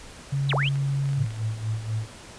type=tone; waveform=sine; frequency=138.59 Hz; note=C#3; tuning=in tune; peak=-22 dBFS; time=0.32-1.25 s; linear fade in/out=10 ms
type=linear two-way sweep; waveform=sine; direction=down then up; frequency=4186 to 349.2 to 3285 Hz; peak=-24 dBFS; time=0.49-0.69 s; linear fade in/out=5 ms; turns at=0.54 s
type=clicks; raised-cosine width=0.3 ms; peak=-27 dBFS; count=9; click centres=0.628 / 0.663 / 0.757 / 1.057 / 1.09 / 1.132 / 1.263 / 1.306 / 1.363 s
type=tone with tremolo; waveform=sine; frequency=110 Hz; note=A2; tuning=in tune; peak=-23 dBFS; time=1.16-2.08 s; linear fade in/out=50 ms; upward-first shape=sine; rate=4.1 Hz; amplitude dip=70%
effects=pink hiss -44 dBFS RMS until 2.38 s + resampled to 22050 Hz